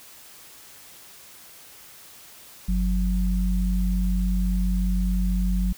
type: tone pair together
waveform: sine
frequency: 48.23 / 182.4 Hz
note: G1 / F#3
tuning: -27 / -24 cents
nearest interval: octave + major seventh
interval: 2303 cents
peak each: -21 / -25 dBFS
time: 2.68-5.73 s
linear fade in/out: 10 ms
effects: white hiss -47 dBFS RMS until 5.77 s